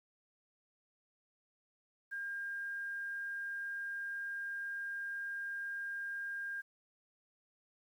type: tone with quantisation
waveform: sine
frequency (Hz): 1607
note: G6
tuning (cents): +43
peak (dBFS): -38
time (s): 2.11-6.62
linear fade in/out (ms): 20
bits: 11
effects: none